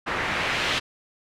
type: noise with low-pass filter sweep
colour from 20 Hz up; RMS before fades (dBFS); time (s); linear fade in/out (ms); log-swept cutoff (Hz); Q
white; -26; 0.06-0.8; 20; 1600 to 3200; 1.3
effects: none